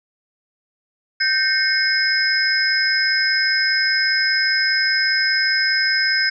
sine tone cluster, 1555 / 1823 / 2167 / 5090 Hz, G6 / A#6 / C#7 / D#8, -14 / -39 / -40 / +39 cents, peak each -19 / -27 / -24 / -19 dBFS, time 1.2-6.3 s, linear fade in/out 10 ms, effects none

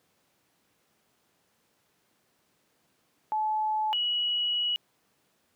sine tone pair in turn, 862 / 2922 Hz, A5 / F#7, -36 / -22 cents, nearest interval octave + major sixth, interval 2114 cents, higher second, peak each -25 dBFS, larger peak neither, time 3.32-3.93 / 3.93-4.76 s, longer second, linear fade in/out 0 ms, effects pink hiss -70 dBFS RMS until 5.55 s + high-pass 150 Hz 12 dB/octave

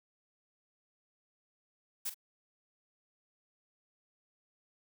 blue noise with echo, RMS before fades -36 dBFS, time 2.05-2.1 s, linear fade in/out 10 ms, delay 45 ms, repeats 1, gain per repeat -12 dB, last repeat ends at 2.145 s, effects none

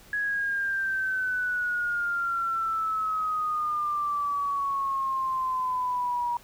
sine exponential sweep, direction down, 1675 to 954 Hz, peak -25 dBFS, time 0.13-6.37 s, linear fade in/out 2 ms, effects pink hiss -53 dBFS RMS until 6.43 s

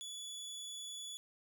25% pulse tone, 3426 Hz, A7, 47 cents flat, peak -40 dBFS, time 0.01-1.17 s, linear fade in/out 0 ms, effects none

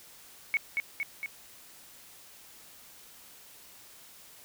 sine tone with echo, 2217 Hz, C#7, in tune, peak -23 dBFS, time 0.54-0.57 s, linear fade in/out 0 ms, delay 230 ms, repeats 3, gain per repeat -3 dB, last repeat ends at 1.26 s, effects white hiss -53 dBFS RMS until 4.44 s

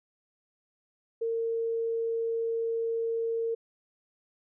sine tone, 457.3 Hz, A#4, 33 cents flat, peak -27 dBFS, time 1.21-3.55 s, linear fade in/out 10 ms, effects none

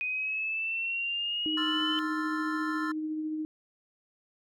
sine exponential sweep, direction up, 2489 to 3049 Hz, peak -29 dBFS, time 0.01-1.99 s, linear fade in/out 0 ms
sine tone with tremolo, 310.3 Hz, D#4, 5 cents flat, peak -29 dBFS, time 1.46-3.45 s, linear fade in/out 0 ms, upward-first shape triangle, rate 14 Hz, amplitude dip 30%
triangle chord, F major seventh, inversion second, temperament equal, 1046.5 / 1318.5 / 1396.9 / 1760 Hz, C6 / E6 / F6 / A6, 0 / 0 / 0 / 0 cents, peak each -36 dBFS, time 1.57-2.92 s, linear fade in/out 5 ms
clicks, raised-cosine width 0.5 ms, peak -33 / -38 dBFS, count 2, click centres 1.804 / 1.824 s
effects none

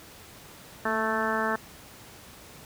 harmonic tone with a mistuned harmonic, 220 Hz, A3, in tune, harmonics 1 / 2 / 3 / 4 / 5 / 6 / 7 / 8, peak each -33 / -33 / -33 / -33 / -33 / -33 / -33 / -33 dBFS, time 0.85-1.56 s, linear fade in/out 5 ms, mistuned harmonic 1, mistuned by +34 cents, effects pink hiss -48 dBFS RMS until 2.65 s + high-pass 60 Hz 12 dB/octave

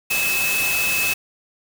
sine tone in noise, 2598 Hz, E7, 26 cents flat, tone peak -20 dBFS, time 0.1-1.14 s, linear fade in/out 10 ms, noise white, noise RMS -24 dBFS, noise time 0.1-1.14 s, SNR +1 dB, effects none

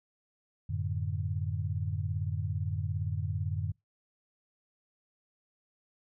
sine tone cluster, 91.3 / 108.9 / 147.5 Hz, F#2 / A2 / D3, -23 / -17 / +8 cents, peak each -33 / -35 / -36 dBFS, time 0.69-3.72 s, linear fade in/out 10 ms, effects noise-tail reverb RT60 0.2 s tail -26 dB re dry

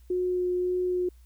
sine tone with vibrato, 361.5 Hz, F#4, 40 cents flat, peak -24 dBFS, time 0.1-1.09 s, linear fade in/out 5 ms, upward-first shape sine, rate 1.8 Hz, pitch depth 9 cents each way, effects added 60 Hz sine -50 dBFS peak until 1.25 s + white hiss -67 dBFS RMS until 1.25 s

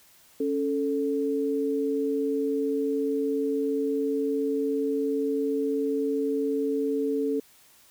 sine tone pair together, 277.2 / 440 Hz, C#4 / A4, 0 / 0 cents, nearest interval minor sixth, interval 800 cents, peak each -27 / -26 dBFS, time 0.4-7.4 s, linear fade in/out 5 ms, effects white hiss -57 dBFS RMS until 7.9 s

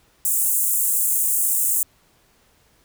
pink high-pass noise, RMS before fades -20 dBFS, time 0.25-1.83 s, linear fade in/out 2 ms, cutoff 7600 Hz, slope 48 dB/octave, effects pink hiss -59 dBFS RMS until 2.84 s

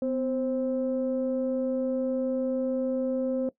sine tone pair together, 253.9 / 527 Hz, B3 / C5, +48 / +12 cents, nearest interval octave + minor second, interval 1264 cents, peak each -27 dBFS, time 0.02-3.49 s, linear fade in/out 2 ms, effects noise-tail reverb RT60 0.1 s tail -19 dB re dry + tanh soft clip ceiling -19 dBFS

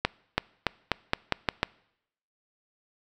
accelerating click train, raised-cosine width 0.3 ms, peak -6 dBFS, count 8, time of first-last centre 0.05-1.631 s, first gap 330 ms, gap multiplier 0.87, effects noise-tail reverb RT60 0.8 s tail -24 dB re dry

